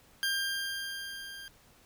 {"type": "tone with level ramp", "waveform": "20% pulse", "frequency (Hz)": 1596, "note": "G6", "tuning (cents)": 31, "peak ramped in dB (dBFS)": [-23, -39], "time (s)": [0.23, 1.48], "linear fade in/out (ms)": 0, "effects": ["pink hiss -61 dBFS RMS until 1.85 s"]}